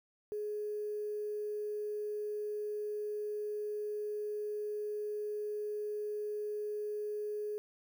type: tone with quantisation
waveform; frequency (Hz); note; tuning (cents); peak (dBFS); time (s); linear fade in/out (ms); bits
sine; 420; G#4; +19; -35; 0.32-7.58; 0; 10
effects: none